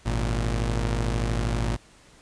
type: tone pair together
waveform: sawtooth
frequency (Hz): 51.73 / 116.54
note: G#1 / A#2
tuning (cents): -6 / 0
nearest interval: octave + major second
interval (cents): 1406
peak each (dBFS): -21 / -24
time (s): 0.05-1.77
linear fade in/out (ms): 20
effects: pink hiss -54 dBFS RMS until 2.21 s + resampled to 22050 Hz